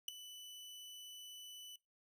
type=tone with ADSR envelope; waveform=sawtooth; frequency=2984 Hz; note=F#7; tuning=14 cents sharp; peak=-30 dBFS; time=0.08-1.76 s; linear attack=4 ms; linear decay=6 ms; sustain=-18 dB; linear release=4 ms; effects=noise-tail reverb RT60 0.2 s tail -19 dB re dry